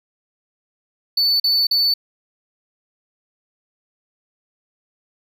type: tone bursts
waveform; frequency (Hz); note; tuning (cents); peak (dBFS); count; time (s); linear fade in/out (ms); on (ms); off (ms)
triangle; 4491; C#8; +22; -13; 3; 1.17-1.94; 5; 230; 40
effects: none